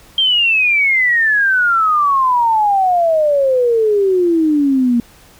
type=exponential sweep; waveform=sine; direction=down; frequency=3191 to 233.1 Hz; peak=-10 dBFS; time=0.18-5 s; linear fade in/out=2 ms; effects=pink hiss -45 dBFS RMS until 5.39 s